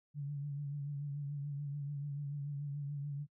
sine tone with vibrato, 143.4 Hz, D3, 41 cents flat, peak -37 dBFS, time 0.14-3.27 s, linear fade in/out 50 ms, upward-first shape triangle, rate 6.9 Hz, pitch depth 52 cents each way, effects noise-tail reverb RT60 0.1 s tail -23 dB re dry

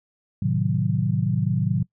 sine chord, A diminished seventh, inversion none, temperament equal, 110 / 130.81 / 155.56 / 185 Hz, A2 / C3 / Eb3 / Gb3, 0 / 0 / 0 / 0 cents, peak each -25 dBFS, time 0.42-1.83 s, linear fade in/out 5 ms, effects noise-tail reverb RT60 0.1 s tail -21 dB re dry

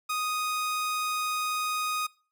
sawtooth tone, 1244.5 Hz, D#6, in tune, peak -24 dBFS, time 0.09-2.07 s, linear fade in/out 10 ms, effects noise-tail reverb RT60 0.4 s tail -24 dB re dry

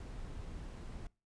brown noise, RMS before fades -45 dBFS, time 0-1.07 s, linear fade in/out 2 ms, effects noise-tail reverb RT60 0.3 s tail -22 dB re dry + resampled to 22050 Hz

